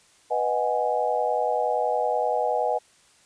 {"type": "chord", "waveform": "sine", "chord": "G# minor seventh", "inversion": "first", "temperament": "equal", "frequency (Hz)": [493.9, 622.3, 740, 830.6], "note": ["B4", "D#5", "F#5", "G#5"], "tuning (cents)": [0, 0, 0, 0], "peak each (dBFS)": -27, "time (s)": [0.3, 2.79], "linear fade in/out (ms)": 20, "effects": ["white hiss -58 dBFS RMS until 3.25 s", "resampled to 22050 Hz"]}